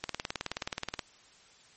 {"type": "click train", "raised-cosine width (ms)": 0.2, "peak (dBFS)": -15, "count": 19, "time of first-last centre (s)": [0.04, 0.992], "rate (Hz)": 18.9, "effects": ["white hiss -59 dBFS RMS until 1.76 s", "MP3 32 kbps"]}